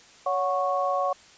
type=tone cluster; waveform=sine; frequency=561 / 734 / 1104 Hz; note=C#5 / F#5 / C#6; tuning=+21 / -14 / -7 cents; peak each=-27 dBFS; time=0.26-1.13 s; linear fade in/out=5 ms; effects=white hiss -52 dBFS RMS until 1.37 s + resampled to 16000 Hz